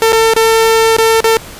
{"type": "tone with dropouts", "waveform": "sawtooth", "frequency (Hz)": 449.2, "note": "A4", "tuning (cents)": 36, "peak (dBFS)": -3, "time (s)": [0.02, 1.37], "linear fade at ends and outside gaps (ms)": 0, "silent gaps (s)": [[0.122, 0.129], [0.336, 0.364], [0.966, 0.985], [1.205, 1.243]], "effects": ["pink hiss -31 dBFS RMS until 1.59 s", "resampled to 32000 Hz"]}